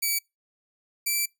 5% pulse tone pair in turn, 2293 / 2330 Hz, D7 / D7, -42 / -14 cents, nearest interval unison, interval 28 cents, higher second, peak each -14 dBFS, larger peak neither, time 0.02-0.19 / 1.06-1.26 s, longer second, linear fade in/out 10 ms, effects noise-tail reverb RT60 0.2 s tail -25 dB re dry

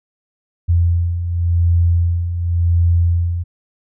sine beating tone pair, 85 / 85.91 Hz, F2 / F2, -46 / -28 cents, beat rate 0.91 Hz, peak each -20 / -13 dBFS, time 0.68-3.44 s, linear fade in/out 20 ms, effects none

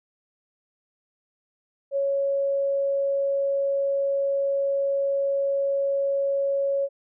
sine tone, 554.4 Hz, C#5, in tune, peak -21 dBFS, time 1.91-6.89 s, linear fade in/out 50 ms, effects none

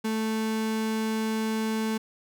35% pulse tone, 220 Hz, A3, in tune, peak -24 dBFS, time 0.04-1.98 s, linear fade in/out 10 ms, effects none

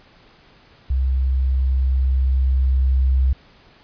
sine tone with level ramp, 65.41 Hz, C2, in tune, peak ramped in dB -16 to -13 dBFS, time 0.9-3.33 s, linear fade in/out 5 ms, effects pink hiss -51 dBFS RMS until 3.83 s + resampled to 11025 Hz

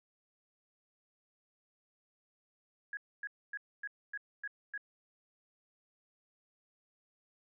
sine tone bursts, 1661.2 Hz, G#6, in tune, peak -37 dBFS, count 7, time 2.93-4.777 s, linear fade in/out 2 ms, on 41 ms, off 260 ms, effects none

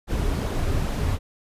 brown noise with flanger, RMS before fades -24 dBFS, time 0.07-1.19 s, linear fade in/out 50 ms, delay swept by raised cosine 0.36 to 6.06 ms, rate 2.4 Hz, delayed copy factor -0.5, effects resampled to 32000 Hz

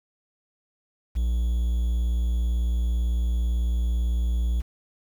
triangle tone with quantisation, 59 Hz, A#1, 22 cents sharp, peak -19 dBFS, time 1.15-4.62 s, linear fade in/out 20 ms, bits 8, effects none

